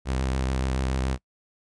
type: tone with vibrato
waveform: sawtooth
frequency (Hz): 65.3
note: C2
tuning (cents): -3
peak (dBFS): -20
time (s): 0.05-1.18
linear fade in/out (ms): 50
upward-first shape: triangle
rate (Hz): 7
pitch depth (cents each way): 36
effects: noise-tail reverb RT60 0.1 s tail -23 dB re dry + resampled to 22050 Hz